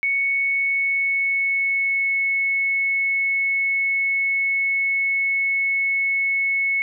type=tone with pitch glide; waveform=sine; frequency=2217 to 2200 Hz; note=C#7 to C#7; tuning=0 to -14 cents; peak=-18 dBFS; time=0.03-6.82 s; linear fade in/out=0 ms; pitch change=-14 cents; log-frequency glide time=0.15-2.15 s; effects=none